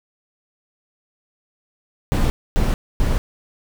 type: noise bursts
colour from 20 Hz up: brown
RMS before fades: -17 dBFS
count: 3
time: 2.12-3.18 s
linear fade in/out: 0 ms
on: 180 ms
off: 260 ms
effects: none

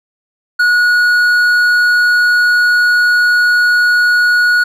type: tone with hard clipping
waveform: triangle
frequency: 1456 Hz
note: F#6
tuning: 28 cents flat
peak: -9 dBFS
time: 0.59-4.64 s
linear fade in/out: 10 ms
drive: 9 dB
effects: none

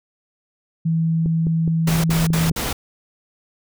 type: tone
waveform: sine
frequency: 163.2 Hz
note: E3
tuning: 17 cents flat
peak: -16 dBFS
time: 0.85-2.52 s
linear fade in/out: 10 ms
type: click train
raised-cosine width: 3 ms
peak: -14 dBFS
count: 7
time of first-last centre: 1.26-2.513 s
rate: 4.79 Hz
type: noise bursts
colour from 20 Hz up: pink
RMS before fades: -24 dBFS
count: 4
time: 1.87-2.73 s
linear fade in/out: 5 ms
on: 170 ms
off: 60 ms
effects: none

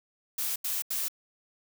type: noise bursts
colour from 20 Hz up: blue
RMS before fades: -31 dBFS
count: 3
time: 0.38-1.084 s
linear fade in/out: 5 ms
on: 180 ms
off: 82 ms
effects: none

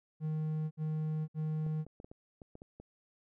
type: tone bursts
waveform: triangle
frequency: 155.56 Hz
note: D#3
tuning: in tune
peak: -30 dBFS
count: 3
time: 0.2-1.852 s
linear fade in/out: 50 ms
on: 510 ms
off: 61 ms
type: clicks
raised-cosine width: 2 ms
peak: -36 dBFS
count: 9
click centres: 1.665 / 1.866 / 2.001 / 2.045 / 2.115 / 2.418 / 2.554 / 2.619 / 2.8 s
effects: none

